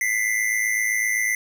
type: tone pair together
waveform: square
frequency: 1992.2 / 2100 Hz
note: B6 / C7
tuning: +15 / +6 cents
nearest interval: minor second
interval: 91 cents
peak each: -23 / -25 dBFS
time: 0.01-1.35 s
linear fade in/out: 2 ms
effects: none